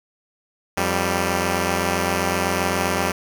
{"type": "tone pair together", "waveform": "5% pulse", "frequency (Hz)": [87.71, 196], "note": ["F2", "G3"], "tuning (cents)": [8, 0], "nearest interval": "octave + major second", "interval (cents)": 1392, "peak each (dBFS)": -11, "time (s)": [0.77, 3.12], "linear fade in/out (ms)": 5, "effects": []}